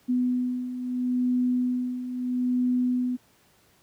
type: beating tone pair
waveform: sine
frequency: 248.8 / 249.56 Hz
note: B3 / B3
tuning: +13 / +18 cents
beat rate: 0.76 Hz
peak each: -30 / -24 dBFS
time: 0.08-3.17 s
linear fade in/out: 20 ms
effects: pink hiss -61 dBFS RMS until 3.82 s + high-pass 80 Hz 12 dB/octave